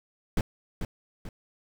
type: noise with echo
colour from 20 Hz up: brown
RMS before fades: -24 dBFS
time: 0.37-0.41 s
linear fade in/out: 2 ms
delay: 440 ms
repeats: 2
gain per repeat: -7 dB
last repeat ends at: 1.29 s
effects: none